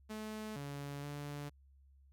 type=tone with pitch steps; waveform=sawtooth; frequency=215.9 / 142.2 / 144.9 Hz; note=A3 / C#3 / D3; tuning=-33 / +45 / -23 cents; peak=-38 dBFS; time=0.09-1.5 s; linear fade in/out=20 ms; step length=470 ms; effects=added 68 Hz sine -61 dBFS peak until 2.12 s